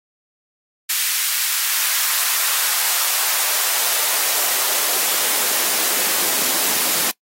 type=noise with high-pass filter sweep; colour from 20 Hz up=white; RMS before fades=-19 dBFS; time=0.89-7.11 s; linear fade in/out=10 ms; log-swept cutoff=1800 to 210 Hz; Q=1; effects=noise-tail reverb RT60 0.1 s tail -23 dB re dry + AAC 48 kbps